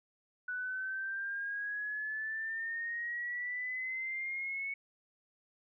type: exponential sweep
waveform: sine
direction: up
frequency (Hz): 1480 to 2217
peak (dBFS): -35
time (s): 0.48-4.74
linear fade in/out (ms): 5
effects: none